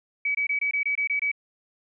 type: tone bursts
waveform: sine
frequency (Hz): 2280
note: C#7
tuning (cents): +48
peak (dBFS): -22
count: 9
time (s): 0.25-1.316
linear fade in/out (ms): 5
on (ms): 98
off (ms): 23
effects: none